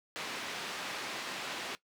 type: band-pass noise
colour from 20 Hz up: white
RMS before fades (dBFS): -40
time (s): 0.16-1.75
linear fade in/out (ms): 0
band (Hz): 200 to 3400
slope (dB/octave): 12
effects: noise-tail reverb RT60 0.1 s tail -17 dB re dry